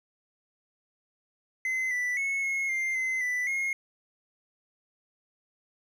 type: tone with pitch steps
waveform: triangle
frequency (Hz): 2051 / 1977 / 2193 / 2170 / 2101 / 2057 / 1986 / 2150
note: C7 / B6 / C#7 / C#7 / C7 / C7 / B6 / C7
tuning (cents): -35 / +1 / -19 / -37 / +7 / -30 / +9 / +47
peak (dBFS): -25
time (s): 1.65-3.73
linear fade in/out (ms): 2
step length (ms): 260
effects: none